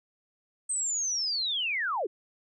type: linear sweep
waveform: sine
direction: down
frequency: 8390 to 325.1 Hz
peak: -27 dBFS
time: 0.69-2.07 s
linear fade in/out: 10 ms
effects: none